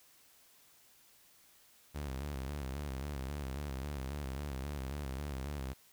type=tone with vibrato; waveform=sawtooth; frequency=69.4 Hz; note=C#2; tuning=3 cents sharp; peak=-34 dBFS; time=1.94-5.74 s; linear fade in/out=20 ms; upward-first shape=square; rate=3.7 Hz; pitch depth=90 cents each way; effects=white hiss -64 dBFS RMS until 5.92 s